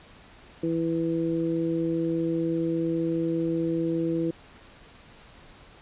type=harmonic tone; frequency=165 Hz; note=E3; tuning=2 cents sharp; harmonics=1 / 2 / 3; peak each=-31 / -25 / -32 dBFS; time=0.63-4.31 s; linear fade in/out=5 ms; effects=pink hiss -51 dBFS RMS until 5.81 s + resampled to 8000 Hz